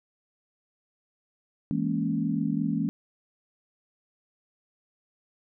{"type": "chord", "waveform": "sine", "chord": "A# half-diminished seventh", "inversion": "second", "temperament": "equal", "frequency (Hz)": [164.81, 207.7, 233.1, 277.2], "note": ["E3", "G#3", "A#3", "C#4"], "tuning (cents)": [0, 0, 0, 0], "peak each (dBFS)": -30, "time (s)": [1.71, 2.89], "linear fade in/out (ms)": 0, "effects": []}